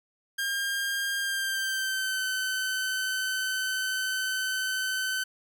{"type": "tone with pitch glide", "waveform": "sawtooth", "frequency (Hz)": [1607, 1524.7], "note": ["G6", "G6"], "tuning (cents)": [43, -48], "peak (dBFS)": -24, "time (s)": [0.38, 5.24], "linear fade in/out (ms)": 10, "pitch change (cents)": -91, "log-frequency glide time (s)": [1.18, 2.24], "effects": []}